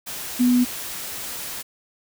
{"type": "tone in noise", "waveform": "sine", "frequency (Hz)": 246.9, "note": "B3", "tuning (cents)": 0, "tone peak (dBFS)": -14, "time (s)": [0.39, 0.65], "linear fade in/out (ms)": 20, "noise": "white", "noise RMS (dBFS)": -32, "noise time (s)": [0.06, 1.63], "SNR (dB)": 15, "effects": []}